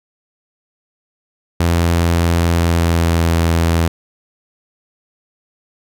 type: tone with pitch glide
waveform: sawtooth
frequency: 84.8 to 83.3 Hz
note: E2 to E2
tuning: +50 to +19 cents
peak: -8 dBFS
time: 1.6-3.88 s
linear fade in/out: 5 ms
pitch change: -31 cents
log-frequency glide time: 2.49-3.33 s
effects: none